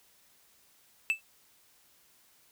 triangle tone with exponential decay, 2637 Hz, E7, in tune, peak -19 dBFS, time 1.1-1.21 s, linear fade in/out 0 ms, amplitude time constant 22 ms, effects white hiss -64 dBFS RMS until 2.51 s

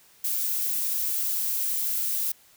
violet noise, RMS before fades -27 dBFS, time 0.24-2.32 s, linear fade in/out 5 ms, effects white hiss -57 dBFS RMS until 2.56 s

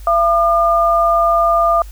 sine tone pair together, 676.8 / 1206 Hz, E5 / D6, +45 / +46 cents, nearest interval minor seventh, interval 1001 cents, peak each -13 dBFS, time 0.07-1.82 s, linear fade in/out 2 ms, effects added 50 Hz sine -30 dBFS peak until 1.91 s + white hiss -46 dBFS RMS until 1.91 s

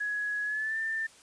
sine tone with pitch glide, 1677 to 1787 Hz, G#6 to A6, +16 to +26 cents, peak -29 dBFS, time 0-1.07 s, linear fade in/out 10 ms, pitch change +110 cents, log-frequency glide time 0.44-0.78 s, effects white hiss -56 dBFS RMS until 1.22 s + resampled to 22050 Hz

